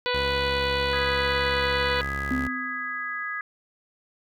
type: harmonic tone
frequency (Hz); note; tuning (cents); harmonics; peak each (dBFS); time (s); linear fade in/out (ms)
493.9; B4; 0; 1 / 2 / 3 / 4 / 5 / 6 / 7 / 8 / 9; -27 / -30 / -32 / -33 / -34 / -35 / -35 / -36 / -37; 0.06-2.01; 0
type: tone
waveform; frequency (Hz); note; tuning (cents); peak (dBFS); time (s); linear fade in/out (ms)
sawtooth; 69; C#2; -7; -27; 0.14-2.48; 5
type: chord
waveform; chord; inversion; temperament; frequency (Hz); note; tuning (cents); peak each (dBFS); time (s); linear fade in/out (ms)
sine; G# minor; second; just; 1245.9 / 1661.2 / 1993.5; D#6 / G#6 / B6; +2 / 0 / +16; -34 / -31 / -35; 0.93-3.41; 2
type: tone with exponential decay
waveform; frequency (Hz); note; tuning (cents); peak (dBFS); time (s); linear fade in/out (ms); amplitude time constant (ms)
sine; 256.9; C4; -32; -22; 2.31-3.23; 1; 200
effects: none